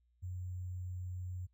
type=tone with sample-and-hold; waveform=sine; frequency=90.7 Hz; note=F#2; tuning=34 cents flat; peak=-39 dBFS; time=0.22-1.47 s; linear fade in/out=20 ms; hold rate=7350 Hz; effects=noise-tail reverb RT60 0.1 s tail -25 dB re dry + added 60 Hz sine -70 dBFS peak until 1.53 s